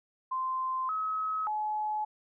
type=tone with pitch steps; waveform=sine; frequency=1040 / 1280 / 852 Hz; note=C6 / D#6 / G#5; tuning=-11 / +49 / +44 cents; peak=-29 dBFS; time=0.31-2.05 s; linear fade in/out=10 ms; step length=580 ms; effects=none